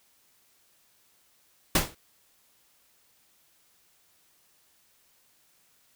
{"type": "noise with exponential decay", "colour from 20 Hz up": "pink", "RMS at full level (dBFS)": -17, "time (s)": [1.75, 1.95], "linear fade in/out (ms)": 5, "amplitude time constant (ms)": 43, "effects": ["white hiss -65 dBFS RMS until 5.95 s"]}